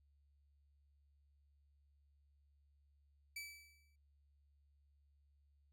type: tone with exponential decay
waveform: sawtooth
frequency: 2307 Hz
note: D7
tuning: 31 cents flat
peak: -40 dBFS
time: 3.36-3.96 s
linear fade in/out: 5 ms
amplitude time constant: 130 ms
effects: added 71 Hz sine -70 dBFS peak until 5.72 s